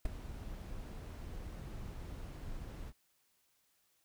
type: noise with ADSR envelope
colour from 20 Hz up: brown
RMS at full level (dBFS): -32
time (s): 0.05-2.93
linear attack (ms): 5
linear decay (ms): 11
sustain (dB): -13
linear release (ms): 49
effects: white hiss -75 dBFS RMS until 4.04 s